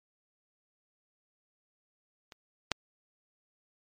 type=clicks; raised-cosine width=0.2 ms; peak=-30 / -9 dBFS; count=2; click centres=2.322 / 2.717 s; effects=MP3 96 kbps